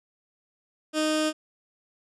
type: tone with notch filter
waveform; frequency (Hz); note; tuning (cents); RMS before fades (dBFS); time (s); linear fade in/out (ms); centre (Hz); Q
15% pulse; 309.4; D#4; -10; -25; 0.93-1.33; 50; 970; 1.7
effects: resampled to 24000 Hz